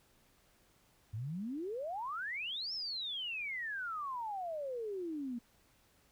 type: exponential two-way sweep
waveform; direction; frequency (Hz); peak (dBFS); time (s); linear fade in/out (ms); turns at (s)
sine; up then down; 100.2 to 5450 to 230.2; -37; 1.13-5.39; 10; 2.73
effects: pink hiss -69 dBFS RMS until 6.11 s